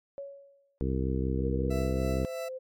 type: tone with exponential decay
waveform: sine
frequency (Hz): 558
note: C#5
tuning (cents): +11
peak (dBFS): -34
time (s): 0.18-0.78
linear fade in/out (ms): 0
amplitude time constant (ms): 130
type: harmonic tone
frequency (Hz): 65.41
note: C2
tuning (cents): 0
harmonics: 1 / 2 / 3 / 4 / 5 / 6 / 7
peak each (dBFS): -30 / -33 / -35 / -36 / -37 / -38 / -38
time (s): 0.81-2.25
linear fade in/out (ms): 0
type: tone with pitch glide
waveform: sine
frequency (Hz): 469.5 to 517.9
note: A#4 to C5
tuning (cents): +12 to -18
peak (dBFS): -35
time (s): 1.38-2.59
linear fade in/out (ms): 20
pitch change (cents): +170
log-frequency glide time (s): 1.51-2.04
type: tone with tremolo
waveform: 40% pulse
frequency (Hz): 663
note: E5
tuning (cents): +10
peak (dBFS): -34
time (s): 1.7-2.49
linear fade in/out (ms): 10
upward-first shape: triangle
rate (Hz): 3.1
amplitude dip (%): 60
effects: MP3 96 kbps